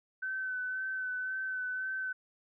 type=tone with vibrato; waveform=sine; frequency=1521 Hz; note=F#6; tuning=47 cents sharp; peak=-33 dBFS; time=0.22-2.13 s; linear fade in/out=10 ms; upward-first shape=sine; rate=1.9 Hz; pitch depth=22 cents each way; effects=none